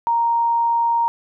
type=tone; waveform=sine; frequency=932.3 Hz; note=A#5; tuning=in tune; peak=-15 dBFS; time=0.07-1.08 s; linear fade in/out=0 ms; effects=none